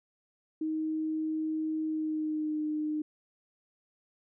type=tone with pitch glide; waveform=sine; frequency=313.9 to 305 Hz; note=D#4 to D#4; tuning=+15 to -34 cents; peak=-29 dBFS; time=0.61-3.02 s; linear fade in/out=5 ms; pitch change=-49 cents; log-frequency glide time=1.85-2.63 s; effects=none